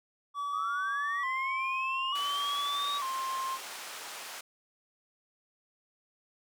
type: tone with vibrato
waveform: triangle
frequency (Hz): 1100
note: C#6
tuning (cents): -14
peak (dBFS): -30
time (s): 0.34-3.59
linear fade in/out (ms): 50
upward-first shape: square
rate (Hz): 0.56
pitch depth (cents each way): 68
type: linear sweep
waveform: sine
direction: up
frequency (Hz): 1198 to 3808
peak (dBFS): -33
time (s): 0.52-2.99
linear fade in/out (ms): 20
type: band-pass noise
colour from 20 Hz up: pink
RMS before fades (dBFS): -43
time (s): 2.15-4.41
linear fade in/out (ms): 5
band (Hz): 800 to 12000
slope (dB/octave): 12
effects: none